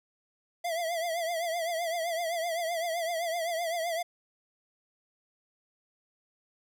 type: tone with vibrato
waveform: square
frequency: 672 Hz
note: E5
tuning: 33 cents sharp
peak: -30 dBFS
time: 0.64-4.03 s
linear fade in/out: 10 ms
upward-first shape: triangle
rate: 7.8 Hz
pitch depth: 100 cents each way
effects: none